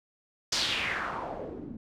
white noise with low-pass filter sweep, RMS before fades -33 dBFS, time 0.52-1.77 s, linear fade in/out 5 ms, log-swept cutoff 5500 to 210 Hz, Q 3, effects none

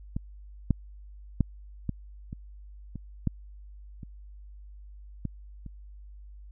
clicks, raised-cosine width 5 ms, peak -18 / -10 / -10 / -16 / -25 / -24 / -13 / -28 / -18 / -29 dBFS, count 10, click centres 0.165 / 0.707 / 1.407 / 1.893 / 2.329 / 2.957 / 3.273 / 4.032 / 5.253 / 5.663 s, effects added 50 Hz sine -44 dBFS peak until 6.51 s

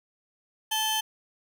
sawtooth tone pair together, 870 / 3103 Hz, A5 / G7, -20 / -18 cents, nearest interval octave + minor seventh, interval 2202 cents, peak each -25 / -24 dBFS, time 0.71-1.01 s, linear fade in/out 10 ms, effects none

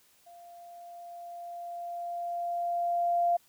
sine tone with level ramp, 694 Hz, F5, 11 cents flat, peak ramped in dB -49 to -22 dBFS, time 0.26-3.37 s, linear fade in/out 10 ms, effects white hiss -64 dBFS RMS until 3.48 s

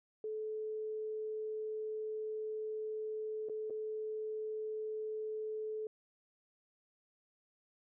sine tone with dropouts, 432.8 Hz, A4, 29 cents flat, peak -37 dBFS, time 0.24-5.87 s, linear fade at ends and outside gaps 2 ms, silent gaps 3.487-3.496 / 3.699-3.705 s, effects none

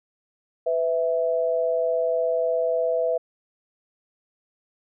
sine tone pair together, 500 / 656.6 Hz, B4 / E5, +21 / -7 cents, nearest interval perfect fourth, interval 472 cents, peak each -23 dBFS, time 0.66-3.18 s, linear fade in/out 10 ms, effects none

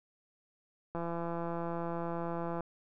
click train, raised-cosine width 1 ms, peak -24 dBFS, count 281, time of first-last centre 0.95-2.607 s, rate 169 Hz, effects none

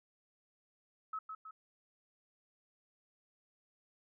sine tone with echo, 1289 Hz, E6, 39 cents flat, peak -37 dBFS, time 1.13-1.19 s, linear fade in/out 5 ms, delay 160 ms, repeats 2, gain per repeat -5 dB, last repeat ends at 1.51 s, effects none

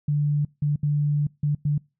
sine tone bursts at uneven times, 146.83 Hz, D3, in tune, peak -19 dBFS, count 5, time 0.08-0.45 / 0.62-0.76 / 0.83-1.27 / 1.43-1.55 / 1.65-1.78 s, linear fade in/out 5 ms, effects noise-tail reverb RT60 0.3 s tail -26 dB re dry

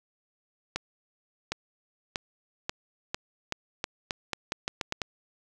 accelerating click train, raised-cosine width 0.2 ms, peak -12 dBFS, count 14, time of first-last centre 0.76-5.018 s, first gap 760 ms, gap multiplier 0.84, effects none

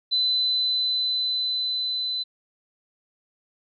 sine tone with level ramp, 4020 Hz, B7, 30 cents sharp, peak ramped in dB -19 to -25 dBFS, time 0.11-2.24 s, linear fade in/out 20 ms, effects none

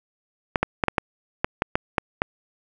clicks, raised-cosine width 0.5 ms, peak -4 dBFS, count 10, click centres 0.558 / 0.63 / 0.838 / 0.883 / 0.982 / 1.445 / 1.621 / 1.755 / 1.982 / 2.219 s, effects none

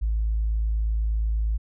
sine tone, 54.2 Hz, A1, 25 cents flat, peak -20 dBFS, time 0.01-1.58 s, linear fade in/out 20 ms, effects tanh soft clip ceiling -17 dBFS

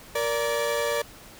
35% pulse tone cluster, 467.8 / 582 / 1723 Hz, A#4 / D5 / A6, +6 / -16 / -37 cents, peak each -26 / -25 / -32 dBFS, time 0.15-1.02 s, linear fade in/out 5 ms, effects pink hiss -47 dBFS RMS until 1.39 s

